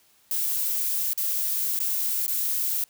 violet noise with dropouts, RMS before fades -26 dBFS, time 0.31-2.84 s, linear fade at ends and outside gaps 2 ms, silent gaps 1.134-1.176 / 1.791-1.801 / 2.265-2.279 s, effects white hiss -61 dBFS RMS until 2.89 s

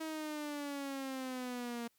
sawtooth exponential sweep, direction down, 320 to 233.1 Hz, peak -35 dBFS, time 0-1.88 s, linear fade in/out 10 ms, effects white hiss -75 dBFS RMS until 1.98 s

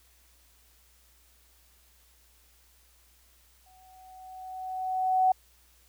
sine tone with exponential growth, 748 Hz, F#5, 19 cents sharp, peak -18 dBFS, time 3.66-5.32 s, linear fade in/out 5 ms, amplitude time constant 360 ms, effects added 60 Hz sine -63 dBFS peak until 5.88 s + white hiss -63 dBFS RMS until 5.88 s

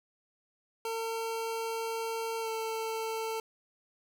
25% pulse tone with pitch glide, 452.9 to 446.4 Hz, A#4 to A4, -50 to +25 cents, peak -29 dBFS, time 0.85-3.4 s, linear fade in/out 2 ms, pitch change -25 cents, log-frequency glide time 2.41-2.48 s, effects none

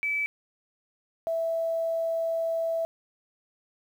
sine tone pair in turn, 2304 / 658.6 Hz, D7 / E5, -34 / -2 cents, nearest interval octave + minor seventh, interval 2168 cents, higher first, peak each -25 dBFS, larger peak neither, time 0.03-0.26 / 1.27-2.85 s, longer second, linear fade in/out 0 ms, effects 9-bit

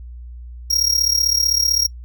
45% pulse tone with amplitude modulation, 5600 Hz, F8, 4 cents sharp, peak -12 dBFS, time 0.7-1.87 s, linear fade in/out 10 ms, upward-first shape sine, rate 35.7 Hz, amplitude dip 85%, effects noise-tail reverb RT60 0.1 s tail -25 dB re dry + added 60 Hz sine -32 dBFS peak until 2.04 s

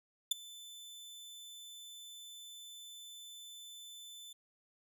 sawtooth tone with ADSR envelope, 3520 Hz, A7, in tune, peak -23 dBFS, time 0.31-4.33 s, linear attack 6 ms, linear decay 13 ms, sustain -23 dB, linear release 7 ms, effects none

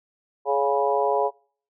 harmonic tone with a mistuned harmonic, 140 Hz, C#3, 18 cents sharp, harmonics 3 / 4 / 5 / 6 / 7, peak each -24 / -25 / -26 / -27 / -27 dBFS, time 0.45-1.31 s, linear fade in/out 50 ms, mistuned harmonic 6, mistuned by -25 cents, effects noise-tail reverb RT60 0.5 s tail -25 dB re dry

